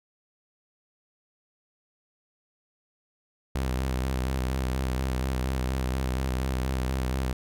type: tone with vibrato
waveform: sawtooth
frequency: 64.7 Hz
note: C2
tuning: 19 cents flat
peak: -22 dBFS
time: 3.55-7.33 s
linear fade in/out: 5 ms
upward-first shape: square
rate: 4.2 Hz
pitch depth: 36 cents each way
effects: none